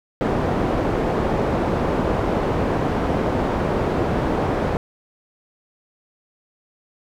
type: low-pass noise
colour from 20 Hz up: white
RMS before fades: -21 dBFS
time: 0.21-4.77 s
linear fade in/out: 0 ms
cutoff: 590 Hz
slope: 12 dB/octave
effects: none